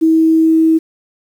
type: tone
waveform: sine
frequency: 321.9 Hz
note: E4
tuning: 41 cents flat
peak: -7 dBFS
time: 0.01-0.79 s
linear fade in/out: 20 ms
effects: 7-bit